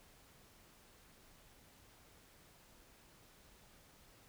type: silence
effects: pink hiss -64 dBFS RMS until 4.28 s